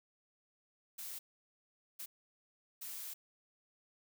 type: noise bursts at uneven times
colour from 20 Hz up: blue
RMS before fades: -45 dBFS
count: 3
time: 0.98-1.19 / 1.99-2.06 / 2.81-3.14 s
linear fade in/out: 10 ms
effects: none